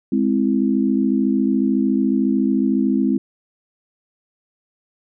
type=chord; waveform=sine; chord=Ab augmented; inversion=none; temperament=equal; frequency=207.7 / 261.6 / 329.6 Hz; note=Ab3 / C4 / E4; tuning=0 / 0 / 0 cents; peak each=-19 / -18 / -22 dBFS; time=0.12-3.18 s; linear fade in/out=5 ms; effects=none